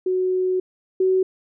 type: tone pair in turn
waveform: sine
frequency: 370 / 375.2 Hz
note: F#4 / F#4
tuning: 0 / +24 cents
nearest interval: unison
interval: 24 cents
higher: second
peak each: -18 / -15 dBFS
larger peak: second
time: 0.06-0.6 / 1-1.23 s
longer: first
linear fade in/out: 5 ms
effects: none